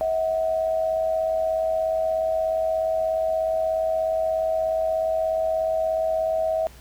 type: tone pair together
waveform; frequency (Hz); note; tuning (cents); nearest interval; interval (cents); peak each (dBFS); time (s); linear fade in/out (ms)
sine; 643.2 / 740; E5 / F#5; -43 / 0; major second; 243; -21 / -29; 0.01-6.67; 0
effects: added 60 Hz sine -46 dBFS peak until 6.8 s + pink hiss -50 dBFS RMS until 6.8 s